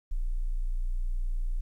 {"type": "tone", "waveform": "sine", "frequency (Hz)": 29.64, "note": "A#0", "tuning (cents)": 30, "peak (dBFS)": -26, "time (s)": [0.11, 1.61], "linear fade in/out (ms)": 10, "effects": ["11-bit"]}